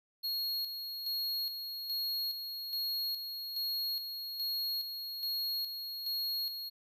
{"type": "tone with tremolo", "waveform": "square", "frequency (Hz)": 4300, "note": "C8", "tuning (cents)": 47, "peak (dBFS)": -33, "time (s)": [0.23, 6.7], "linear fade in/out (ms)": 20, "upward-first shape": "square", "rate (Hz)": 1.2, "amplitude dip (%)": 50, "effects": []}